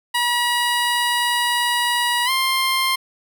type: tone with pitch glide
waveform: 15% pulse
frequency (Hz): 963 to 1056.2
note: B5 to C6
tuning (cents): -44 to +16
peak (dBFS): -11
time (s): 0.14-2.96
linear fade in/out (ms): 10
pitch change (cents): +160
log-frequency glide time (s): 2.25-2.3
effects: none